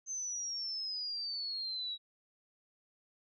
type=exponential sweep; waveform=sine; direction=down; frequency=6280 to 3845 Hz; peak=-36 dBFS; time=0.06-1.98 s; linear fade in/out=50 ms; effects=none